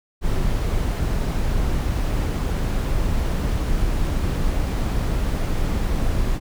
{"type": "noise", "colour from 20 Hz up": "brown", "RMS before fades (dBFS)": -21, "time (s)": [0.21, 6.4], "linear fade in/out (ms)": 50, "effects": []}